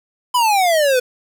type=exponential sweep; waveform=square; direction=down; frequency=1015 to 488.8 Hz; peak=-13 dBFS; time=0.34-1 s; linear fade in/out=10 ms; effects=7-bit